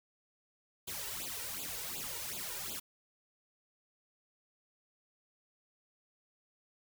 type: noise with flanger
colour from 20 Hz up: white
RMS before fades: -41 dBFS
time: 0.87-2.8 s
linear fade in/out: 10 ms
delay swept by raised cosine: 0.26 to 2.16 ms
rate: 2.7 Hz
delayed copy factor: +1
effects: none